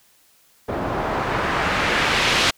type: noise with low-pass filter sweep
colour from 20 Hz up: white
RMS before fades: -21 dBFS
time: 0.68-2.51 s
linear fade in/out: 10 ms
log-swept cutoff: 670 to 3800 Hz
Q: 1
effects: white hiss -57 dBFS RMS until 2.57 s